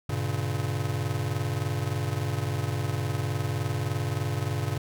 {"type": "chord", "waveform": "square", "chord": "G diminished", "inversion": "none", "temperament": "just", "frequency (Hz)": [98, 117.6, 141.12], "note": ["G2", "Bb2", "Db3"], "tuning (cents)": [0, 16, 31], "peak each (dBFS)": -32, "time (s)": [0.09, 4.78], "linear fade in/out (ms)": 5, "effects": []}